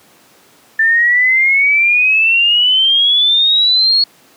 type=exponential sweep; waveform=sine; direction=up; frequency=1771 to 4361 Hz; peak=-8 dBFS; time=0.79-4.04 s; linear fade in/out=5 ms; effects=pink hiss -47 dBFS RMS until 4.36 s + high-pass 200 Hz 12 dB/octave